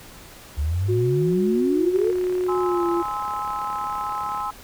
sine exponential sweep, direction up, 69.3 to 466.2 Hz, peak -20 dBFS, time 0.57-2.12 s, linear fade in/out 20 ms
sine tone with pitch glide, 363.9 to 344.3 Hz, F#4 to F4, -29 to -25 cents, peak -20 dBFS, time 0.88-3.03 s, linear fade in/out 20 ms, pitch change -96 cents, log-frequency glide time 2.6-2.87 s
click train, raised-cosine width 0.5 ms, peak -24 dBFS, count 88, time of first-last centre 1.96-4.404 s, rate 35.6 Hz
sine chord, Ab augmented, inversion none, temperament just, 830.6 / 1038.3 / 1297.8 Hz, Ab5 / C6 / E6, 0 / -14 / -27 cents, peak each -29 dBFS, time 2.48-4.51 s, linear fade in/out 10 ms
effects pink hiss -44 dBFS RMS until 4.63 s

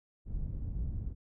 pink low-pass noise, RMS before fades -36 dBFS, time 0.25-1.15 s, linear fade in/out 50 ms, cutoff 120 Hz, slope 12 dB/octave, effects none

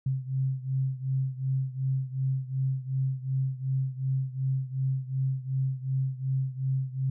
sine beating tone pair, 131.8 / 134.5 Hz, C3 / C3, +13 / +48 cents, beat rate 2.7 Hz, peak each -28 / -31 dBFS, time 0.06-7.1 s, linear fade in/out 5 ms, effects none

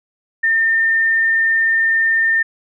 sine tone, 1809 Hz, A6, 48 cents sharp, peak -12 dBFS, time 0.43-2.43 s, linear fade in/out 10 ms, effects none

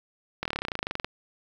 slowing click train, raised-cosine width 0.3 ms, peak -13 dBFS, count 19, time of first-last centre 0.43-1.045 s, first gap 24 ms, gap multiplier 1.04, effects 8-bit

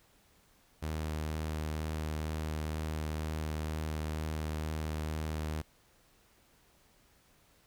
sawtooth tone with vibrato, 77.7 Hz, D#2, 2 cents flat, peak -30 dBFS, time 0.82-5.62 s, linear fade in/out 10 ms, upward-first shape sine, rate 2.1 Hz, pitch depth 11 cents each way, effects pink hiss -66 dBFS RMS until 7.66 s

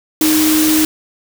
sine tone in noise, 311.1 Hz, D#4, in tune, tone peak -11 dBFS, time 0.21-0.85 s, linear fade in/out 2 ms, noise white, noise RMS -17 dBFS, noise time 0.21-0.85 s, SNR +3 dB, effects none

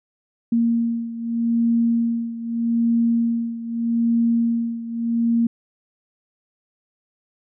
sine beating tone pair, 232.1 / 232.91 Hz, A#3 / A#3, -7 / -1 cents, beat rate 0.81 Hz, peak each -19 / -23 dBFS, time 0.52-5.47 s, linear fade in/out 5 ms, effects none

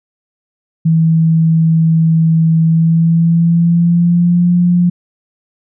sine tone with pitch glide, 162.3 to 175.97 Hz, E3 to F3, -27 to +13 cents, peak -7 dBFS, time 0.85-4.9 s, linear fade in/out 10 ms, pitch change +140 cents, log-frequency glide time 2.63-4.53 s, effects none

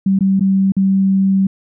sine tone with dropouts, 193.1 Hz, G3, 26 cents flat, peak -10 dBFS, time 0.06-1.47 s, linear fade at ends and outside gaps 5 ms, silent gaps 0.19-0.207 / 0.396-0.407 / 0.721-0.766 s, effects none

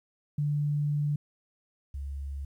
sine tone pair in turn, 146.83 / 69.76 Hz, D3 / C#2, 0 / +12 cents, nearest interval octave + minor second, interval 1288 cents, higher first, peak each -25 / -33 dBFS, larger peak first, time 0.38-1.16 / 1.94-2.45 s, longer first, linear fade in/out 5 ms, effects 11-bit

